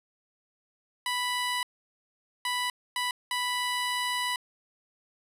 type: tone bursts at uneven times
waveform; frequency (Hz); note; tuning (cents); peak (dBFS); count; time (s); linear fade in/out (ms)
15% pulse; 987.8; B5; 0; -21; 4; 1.06-1.63 / 2.45-2.7 / 2.96-3.11 / 3.31-4.36; 2
effects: resampled to 32000 Hz